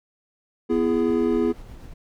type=chord; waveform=triangle; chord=E major; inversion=second; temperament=equal with one note detuned; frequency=246.9 / 336.4 / 415.3 Hz; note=B3 / E4 / G#4; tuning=0 / +35 / 0 cents; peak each=-21 dBFS; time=0.69-1.53 s; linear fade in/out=20 ms
type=noise with tremolo; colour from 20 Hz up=brown; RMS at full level=-39 dBFS; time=0.71-1.94 s; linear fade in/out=10 ms; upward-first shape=sine; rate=8.2 Hz; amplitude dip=30%
effects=none